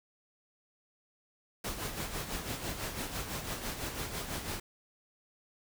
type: noise with tremolo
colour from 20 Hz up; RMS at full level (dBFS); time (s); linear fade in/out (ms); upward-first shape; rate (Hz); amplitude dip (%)
pink; -36; 1.64-4.6; 5; sine; 6; 55
effects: none